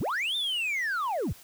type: linear two-way sweep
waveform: sine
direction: up then down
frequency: 39.37 to 3647 to 39.37 Hz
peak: -24 dBFS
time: 0-1.33 s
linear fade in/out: 10 ms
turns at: 0.36 s
effects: tanh soft clip ceiling -26 dBFS + white hiss -52 dBFS RMS until 1.43 s

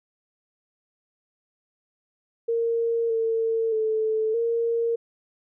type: tone with pitch steps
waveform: sine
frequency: 462.2 / 451.9 / 437.8 / 463.6 Hz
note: A#4 / A4 / A4 / A#4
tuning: -15 / +46 / -9 / -10 cents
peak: -21 dBFS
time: 2.48-4.96 s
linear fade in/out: 10 ms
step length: 620 ms
effects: none

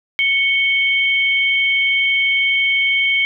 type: tone pair together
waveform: sine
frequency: 2217 / 3135 Hz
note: C#7 / G7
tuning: 0 / -1 cents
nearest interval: tritone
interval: 599 cents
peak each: -14 / -20 dBFS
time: 0.19-3.25 s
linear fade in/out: 0 ms
effects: none

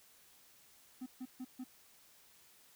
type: tone bursts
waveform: triangle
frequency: 255.3 Hz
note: C4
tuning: 42 cents flat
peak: -39 dBFS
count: 4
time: 1.01-1.642 s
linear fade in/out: 10 ms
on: 53 ms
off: 140 ms
effects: white hiss -64 dBFS RMS until 2.75 s

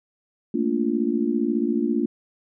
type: chord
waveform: sine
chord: Bb major seventh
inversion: third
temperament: just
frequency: 218.5 / 233.1 / 291.4 / 349.6 Hz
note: A3 / Bb3 / D4 / F4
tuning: -12 / 0 / -13 / +2 cents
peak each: -28 / -24 / -25 / -26 dBFS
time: 0.54-2.06 s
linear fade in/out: 5 ms
effects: none

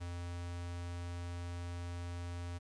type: tone with notch filter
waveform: square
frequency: 87.31 Hz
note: F2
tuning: in tune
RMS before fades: -42 dBFS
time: 0-2.59 s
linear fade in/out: 20 ms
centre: 350 Hz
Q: 1.8
effects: resampled to 22050 Hz + 12-bit

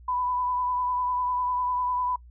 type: tone with vibrato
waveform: sine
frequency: 994 Hz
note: B5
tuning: 11 cents sharp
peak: -24 dBFS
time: 0.08-2.16 s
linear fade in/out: 5 ms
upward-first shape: sine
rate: 10 Hz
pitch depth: 22 cents each way
effects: noise-tail reverb RT60 0.1 s tail -25 dB re dry + added 60 Hz sine -46 dBFS peak until 2.3 s

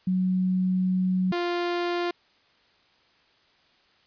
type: tone pair in turn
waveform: sine / sawtooth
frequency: 185 / 349.2 Hz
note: F#3 / F4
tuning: 0 / 0 cents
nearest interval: major seventh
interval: 1100 cents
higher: second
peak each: -21 dBFS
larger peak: neither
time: 0.07-1.32 / 1.32-2.11 s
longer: first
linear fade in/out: 5 ms
effects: white hiss -62 dBFS RMS until 4.06 s + resampled to 11025 Hz

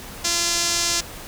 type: tone with band-pass filter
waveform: sawtooth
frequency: 342.6 Hz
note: F4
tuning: 33 cents flat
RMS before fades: -22 dBFS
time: 0.24-1.01 s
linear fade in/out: 10 ms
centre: 5900 Hz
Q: 1.9
effects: pink hiss -37 dBFS RMS until 1.27 s

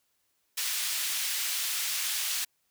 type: high-pass noise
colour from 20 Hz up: pink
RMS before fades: -31 dBFS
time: 0.57-2.45 s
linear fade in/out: 10 ms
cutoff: 2700 Hz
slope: 12 dB/octave
effects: white hiss -74 dBFS RMS until 2.7 s

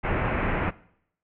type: low-pass noise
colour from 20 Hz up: pink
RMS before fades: -26 dBFS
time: 0.03-0.71 s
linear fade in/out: 20 ms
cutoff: 2500 Hz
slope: 48 dB/octave
effects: noise-tail reverb RT60 0.7 s tail -20 dB re dry

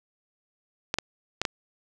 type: clicks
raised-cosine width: 0.2 ms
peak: -8 dBFS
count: 4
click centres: 0.941 / 0.986 / 1.416 / 1.452 s
effects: none

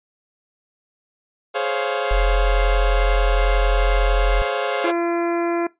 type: chord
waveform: sawtooth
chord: Db major seventh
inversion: second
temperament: equal with one note detuned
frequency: 420.6 / 523.3 / 554.4 / 698.5 Hz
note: Ab4 / C5 / Db5 / F5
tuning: +22 / 0 / 0 / 0 cents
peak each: -22 dBFS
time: 1.54-4.92 s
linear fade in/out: 20 ms
type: tone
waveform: sine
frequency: 43.53 Hz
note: F1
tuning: 5 cents flat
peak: -15 dBFS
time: 2.11-4.42 s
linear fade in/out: 0 ms
type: harmonic tone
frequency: 341.3 Hz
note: F4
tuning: 40 cents flat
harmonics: 1 / 2 / 3 / 4 / 5 / 6 / 7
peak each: -20 / -26 / -30 / -32 / -34 / -36 / -37 dBFS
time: 4.84-5.67 s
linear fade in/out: 5 ms
effects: noise-tail reverb RT60 0.2 s tail -21 dB re dry + resampled to 8000 Hz

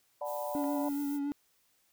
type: chord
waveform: sine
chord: B minor seventh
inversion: first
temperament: equal with one note detuned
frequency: 587.3 / 740 / 873.4 / 987.8 Hz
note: D5 / F#5 / A5 / B5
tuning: 0 / 0 / -13 / 0 cents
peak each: -36 / -41 / -42 / -42 dBFS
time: 0.21-0.89 s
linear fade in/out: 5 ms
type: noise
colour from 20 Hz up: violet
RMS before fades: -47 dBFS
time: 0.24-1.2 s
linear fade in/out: 50 ms
type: tone with vibrato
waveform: triangle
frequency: 285 Hz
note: C#4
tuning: 48 cents sharp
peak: -29 dBFS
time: 0.55-1.32 s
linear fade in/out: 0 ms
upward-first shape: triangle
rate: 7.1 Hz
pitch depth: 32 cents each way
type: click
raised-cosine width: 0.5 ms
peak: -36 dBFS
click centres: 0.641 s
effects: white hiss -71 dBFS RMS until 1.92 s

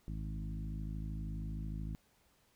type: harmonic tone with a mistuned harmonic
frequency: 53 Hz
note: G#1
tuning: 36 cents sharp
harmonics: 1 / 2 / 3 / 4 / 5 / 6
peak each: -40 / -46 / -44 / -49 / -53 / -56 dBFS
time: 0.08-1.95 s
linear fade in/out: 0 ms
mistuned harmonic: 2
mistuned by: -19 cents
effects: pink hiss -71 dBFS RMS until 2.55 s

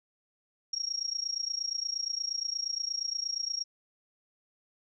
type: tone with amplitude modulation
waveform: sine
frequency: 5588 Hz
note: F8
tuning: in tune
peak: -27 dBFS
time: 0.73-3.64 s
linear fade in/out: 5 ms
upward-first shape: sine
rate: 28.5 Hz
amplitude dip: 90%
effects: none

